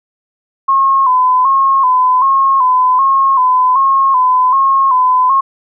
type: tone with vibrato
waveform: sine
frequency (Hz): 1046.5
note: C6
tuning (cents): 0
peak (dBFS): -7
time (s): 0.68-5.41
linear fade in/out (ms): 10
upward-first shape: square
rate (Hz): 1.3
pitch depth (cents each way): 59
effects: none